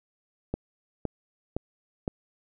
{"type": "click train", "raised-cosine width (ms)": 2, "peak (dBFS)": -15, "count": 4, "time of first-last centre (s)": [0.54, 2.078], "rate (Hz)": 1.95, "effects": []}